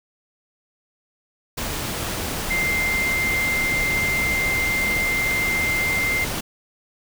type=tone in noise; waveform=sine; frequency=2093 Hz; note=C7; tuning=in tune; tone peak=-20 dBFS; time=2.5-6.25 s; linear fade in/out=10 ms; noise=pink; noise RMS=-27 dBFS; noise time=1.57-6.41 s; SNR=+4 dB; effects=none